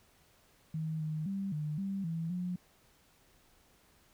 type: tone with pitch steps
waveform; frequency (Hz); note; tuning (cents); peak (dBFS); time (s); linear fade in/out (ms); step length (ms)
sine; 158.2 / 155.2 / 195.7 / 151.1 / 195.4 / 164.3 / 179.3; D#3 / D#3 / G3 / D3 / G3 / E3 / F3; +29 / -4 / -3 / +50 / -5 / -5 / +46; -33; 0.74-2.56; 5; 260
effects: pink hiss -66 dBFS RMS until 4.13 s